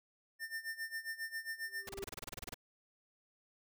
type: tone with tremolo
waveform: square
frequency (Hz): 1800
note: A6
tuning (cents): +39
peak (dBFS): -38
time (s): 0.39-1.89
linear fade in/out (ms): 50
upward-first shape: sine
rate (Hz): 7.4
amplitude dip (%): 85
type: tone with exponential growth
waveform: triangle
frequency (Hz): 393.2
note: G4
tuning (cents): +5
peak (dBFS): -38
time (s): 1.58-2.04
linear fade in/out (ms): 0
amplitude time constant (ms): 100
type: noise bursts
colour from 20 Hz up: pink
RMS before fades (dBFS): -44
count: 14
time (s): 1.87-2.543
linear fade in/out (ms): 5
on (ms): 23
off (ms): 27
effects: none